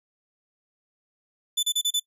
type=tone bursts; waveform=sawtooth; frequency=3500 Hz; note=A7; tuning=10 cents flat; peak=-18 dBFS; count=5; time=1.57-1.999 s; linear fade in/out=10 ms; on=61 ms; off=31 ms; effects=noise-tail reverb RT60 0.1 s tail -22 dB re dry + resampled to 32000 Hz